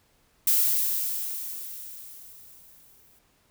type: noise with exponential decay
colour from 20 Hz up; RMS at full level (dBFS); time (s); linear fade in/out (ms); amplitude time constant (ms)
violet; -20; 0.47-3.19; 5; 590
effects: pink hiss -65 dBFS RMS until 3.5 s